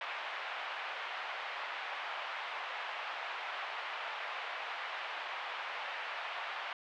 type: band-pass noise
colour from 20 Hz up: pink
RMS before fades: -41 dBFS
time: 0.01-6.73 s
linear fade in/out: 2 ms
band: 720 to 3100 Hz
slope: 24 dB/octave
effects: none